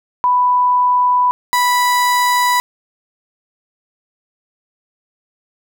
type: tone pair in turn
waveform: sine / 35% pulse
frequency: 991 / 985.3 Hz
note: B5 / B5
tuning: +6 / -4 cents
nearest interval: unison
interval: 10 cents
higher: first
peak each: -10 dBFS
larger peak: neither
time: 0.24-1.31 / 1.53-2.6 s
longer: neither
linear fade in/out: 0 ms
effects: none